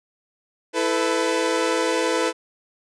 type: chord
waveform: sawtooth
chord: E suspended fourth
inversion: none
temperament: equal with one note detuned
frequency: 329.6 / 440 / 500.2 Hz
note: E4 / A4 / B4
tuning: 0 / 0 / +22 cents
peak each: -21 / -21 / -19 dBFS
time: 0.73-2.33 s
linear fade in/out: 50 ms
effects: resampled to 22050 Hz